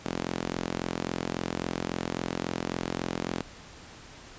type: tone with high-pass filter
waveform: sawtooth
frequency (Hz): 43.65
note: F1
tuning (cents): 0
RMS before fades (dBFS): -33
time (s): 0.05-3.43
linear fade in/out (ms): 10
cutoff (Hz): 230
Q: 1.1
effects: pink hiss -48 dBFS RMS until 4.38 s + resampled to 16000 Hz